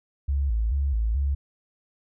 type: tone with vibrato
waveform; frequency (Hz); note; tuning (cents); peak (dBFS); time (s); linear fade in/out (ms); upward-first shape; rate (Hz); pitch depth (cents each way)
sine; 62; B1; +7; -21; 0.28-1.35; 10; square; 2.3; 200
effects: none